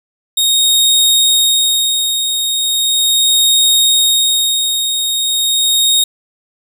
sawtooth tone with tremolo, 3729 Hz, A#7, in tune, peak -5 dBFS, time 0.37-6.04 s, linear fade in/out 5 ms, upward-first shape sine, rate 0.38 Hz, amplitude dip 50%, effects none

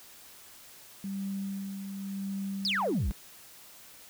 sine tone with tremolo, 196 Hz, G3, in tune, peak -31 dBFS, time 1.04-3.12 s, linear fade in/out 2 ms, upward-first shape sine, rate 0.92 Hz, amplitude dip 45%
sine exponential sweep, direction down, 5320 to 45.1 Hz, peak -25 dBFS, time 2.65-3.11 s, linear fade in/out 0 ms
effects tanh soft clip ceiling -23 dBFS + white hiss -52 dBFS RMS until 4.09 s

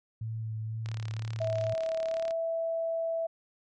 sine tone with vibrato, 110.8 Hz, A2, 13 cents sharp, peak -32 dBFS, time 0.21-1.74 s, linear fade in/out 5 ms, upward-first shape sine, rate 2 Hz, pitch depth 18 cents each way
click train, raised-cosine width 0.2 ms, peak -25 dBFS, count 53, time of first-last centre 0.86-2.308 s, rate 35.9 Hz
sine tone with pitch glide, 650 to 659.1 Hz, E5 to E5, -24 to 0 cents, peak -28 dBFS, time 1.4-3.27 s, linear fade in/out 10 ms, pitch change +24 cents, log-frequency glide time 2.03-2.26 s
effects MP3 48 kbps

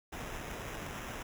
pink noise with sample-and-hold, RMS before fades -42 dBFS, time 0.12-1.23 s, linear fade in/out 10 ms, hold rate 4410 Hz, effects none

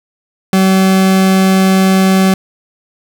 40% pulse tone, 190.1 Hz, F#3, 47 cents sharp, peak -6 dBFS, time 0.53-2.34 s, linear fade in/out 2 ms, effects 8-bit

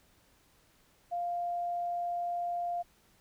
sine tone, 698.5 Hz, F5, in tune, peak -31 dBFS, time 1.11-2.83 s, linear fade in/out 20 ms, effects pink hiss -66 dBFS RMS until 3.2 s

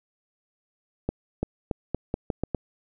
accelerating click train, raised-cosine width 2 ms, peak -12 dBFS, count 8, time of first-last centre 1.09-2.547 s, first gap 340 ms, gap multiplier 0.83, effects none

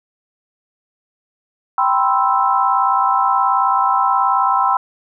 sine chord, C major seventh, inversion second, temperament equal, 784 / 987.8 / 1046.5 / 1318.5 Hz, G5 / B5 / C6 / E6, 0 / 0 / 0 / 0 cents, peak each -18 dBFS, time 1.78-4.77 s, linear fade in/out 2 ms, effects none

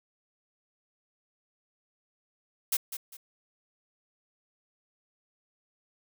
blue noise with echo, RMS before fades -27 dBFS, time 2.72-2.77 s, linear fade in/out 5 ms, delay 200 ms, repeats 2, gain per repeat -10 dB, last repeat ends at 3.17 s, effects none

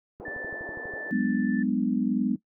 click train, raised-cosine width 3 ms, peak -32 dBFS, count 10, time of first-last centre 0.2-0.938 s, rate 12.2 Hz
white band-pass noise, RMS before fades -41 dBFS, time 0.2-1.11 s, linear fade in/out 0 ms, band 300 to 640 Hz, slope 24 dB/octave
sine tone with tremolo, 1760 Hz, A6, in tune, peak -34 dBFS, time 0.25-1.63 s, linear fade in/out 5 ms, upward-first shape sine, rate 1.5 Hz, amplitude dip 25%
sine chord, G# half-diminished seventh, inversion third, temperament just, 186.89 / 207.7 / 249.2 / 299 Hz, F#3 / G#3 / B3 / D4, +18 / 0 / +16 / +31 cents, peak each -31 / -27 / -26 / -31 dBFS, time 1.11-2.36 s, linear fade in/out 10 ms
effects noise-tail reverb RT60 0.1 s tail -18 dB re dry

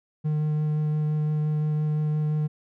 triangle tone with vibrato, 152.2 Hz, D#3, 38 cents flat, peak -20 dBFS, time 0.24-2.48 s, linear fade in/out 20 ms, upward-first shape sine, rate 5.8 Hz, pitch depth 9 cents each way, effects none

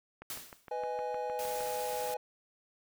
click train, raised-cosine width 0.5 ms, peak -31 dBFS, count 10, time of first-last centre 0.22-1.607 s, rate 6.49 Hz
white noise with exponential decay, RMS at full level -38 dBFS, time 0.3-0.73 s, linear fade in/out 1 ms, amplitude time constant 93 ms
triangle chord, G# minor, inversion first, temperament just, 498.4 / 623 / 830.6 Hz, B4 / D#5 / G#5, +16 / +2 / 0 cents, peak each -35 / -39 / -35 dBFS, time 0.71-2.17 s, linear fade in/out 5 ms
white noise, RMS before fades -43 dBFS, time 1.39-2.14 s, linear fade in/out 0 ms
effects none

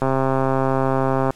click train, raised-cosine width 1 ms, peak -6 dBFS, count 172, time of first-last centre 0.02-1.306 s, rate 133 Hz, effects pink hiss -50 dBFS RMS until 1.35 s + low-pass 11000 Hz 12 dB/octave

